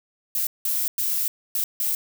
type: noise bursts at uneven times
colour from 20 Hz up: violet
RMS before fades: -24 dBFS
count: 5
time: 0.35-0.47 / 0.65-0.88 / 0.98-1.28 / 1.55-1.64 / 1.8-1.95 s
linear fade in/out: 2 ms
effects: none